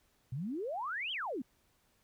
sine exponential two-way sweep, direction up then down, 117.3 to 3322 to 223.9 Hz, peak -35 dBFS, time 0.32-1.42 s, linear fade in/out 5 ms, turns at 1.12 s, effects pink hiss -72 dBFS RMS until 2.03 s

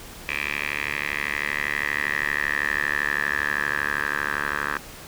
10% pulse tone with band-pass filter sweep, 72.6 Hz, D2, 19 cents flat, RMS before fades -26 dBFS, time 0.29-4.78 s, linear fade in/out 0 ms, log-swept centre 2300 to 1500 Hz, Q 7.3, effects pink hiss -41 dBFS RMS until 5.07 s

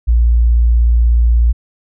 sine tone, 58.27 Hz, A#1, in tune, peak -7 dBFS, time 0.07-1.53 s, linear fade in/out 20 ms, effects none

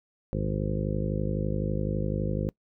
harmonic tone with a mistuned harmonic, 51.91 Hz, G#1, in tune, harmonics 1 / 2 / 3 / 4 / 5 / 6 / 7 / 8 / 9 / 10, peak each -33 / -33 / -31 / -34 / -42 / -39 / -38 / -43 / -39 / -37 dBFS, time 0.33-2.49 s, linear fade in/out 0 ms, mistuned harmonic 1, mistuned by +110 cents, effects noise-tail reverb RT60 0.1 s tail -24 dB re dry

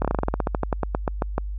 slowing click train, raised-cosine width 1 ms, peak -8 dBFS, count 19, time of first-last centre 0.02-1.381 s, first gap 27 ms, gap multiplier 1.11, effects added 50 Hz sine -27 dBFS peak until 1.58 s

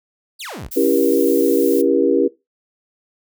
sawtooth exponential sweep, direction down, 4978 to 35.33 Hz, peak -25 dBFS, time 0.39-0.69 s, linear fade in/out 20 ms
violet noise, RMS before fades -29 dBFS, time 0.71-1.82 s, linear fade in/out 10 ms
sine chord, C# diminished seventh, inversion none, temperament just, 277.2 / 332.6 / 399.1 / 479 Hz, C#4 / E4 / G4 / Bb4, 0 / +16 / +31 / +47 cents, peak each -18 dBFS, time 0.76-2.28 s, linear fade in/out 10 ms
effects noise-tail reverb RT60 0.2 s tail -18 dB re dry

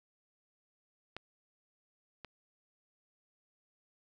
clicks, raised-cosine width 0.3 ms, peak -25 / -29 dBFS, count 2, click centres 1.166 / 2.247 s, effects none

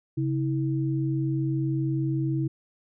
sine tone pair together, 135.9 / 322.7 Hz, C#3 / E4, -34 / -37 cents, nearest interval octave + minor third, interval 1497 cents, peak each -25 / -28 dBFS, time 0.17-2.48 s, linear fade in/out 10 ms, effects none

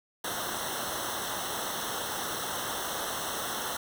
pink noise with comb filter, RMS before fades -34 dBFS, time 0.24-3.77 s, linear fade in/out 5 ms, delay 0.42 ms, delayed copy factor -1, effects none

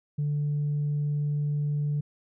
sine tone, 146.83 Hz, D3, in tune, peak -23 dBFS, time 0.18-2.01 s, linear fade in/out 10 ms, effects tanh soft clip ceiling -22 dBFS

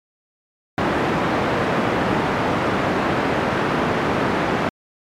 pink band-pass noise, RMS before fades -20 dBFS, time 0.78-4.69 s, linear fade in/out 0 ms, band 160 to 1700 Hz, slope 12 dB/octave, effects MP3 96 kbps

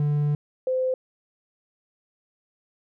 triangle / sine tone pair in turn, 147.1 / 515.2 Hz, D3 / C5, +3 / -27 cents, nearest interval octave + minor seventh, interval 2170 cents, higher second, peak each -18 / -21 dBFS, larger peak first, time 0-0.35 / 0.67-0.94 s, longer first, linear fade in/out 2 ms, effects none

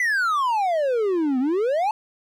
triangle exponential two-way sweep, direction down then up, 2038 to 246.9 to 892 Hz, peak -17 dBFS, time 0-1.91 s, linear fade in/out 2 ms, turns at 1.39 s, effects none

